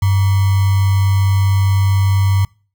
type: tone with sample-and-hold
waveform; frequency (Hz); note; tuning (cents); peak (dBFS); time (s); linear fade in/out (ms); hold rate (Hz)
sine; 97.3; G2; -12; -10; 0.02-2.45; 5; 1050
effects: noise-tail reverb RT60 0.4 s tail -26 dB re dry